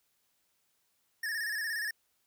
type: tone with vibrato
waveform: square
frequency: 1760 Hz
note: A6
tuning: in tune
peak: -33 dBFS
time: 1.23-1.91 s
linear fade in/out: 5 ms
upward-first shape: square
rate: 17 Hz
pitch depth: 64 cents each way
effects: white hiss -75 dBFS RMS until 2.26 s